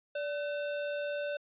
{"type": "tone with sample-and-hold", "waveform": "sine", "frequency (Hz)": 582, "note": "D5", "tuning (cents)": -16, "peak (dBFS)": -32, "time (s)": [0.15, 1.37], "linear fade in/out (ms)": 5, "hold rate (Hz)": 2100, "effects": ["resampled to 8000 Hz"]}